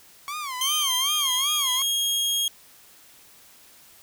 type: tone with vibrato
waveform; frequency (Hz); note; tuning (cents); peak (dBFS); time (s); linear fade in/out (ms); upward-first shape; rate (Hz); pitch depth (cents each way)
sawtooth; 1108.7; C#6; 0; -26; 0.28-1.82; 0; sine; 2.6; 180
type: tone with pitch glide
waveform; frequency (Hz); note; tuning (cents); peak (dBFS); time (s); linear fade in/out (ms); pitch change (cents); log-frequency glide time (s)
sawtooth; 3126 to 3263; G7 to G#7; -6 to -31; -19; 0.61-2.48; 2; +75; 0.72-1.46
effects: white hiss -52 dBFS RMS until 4.02 s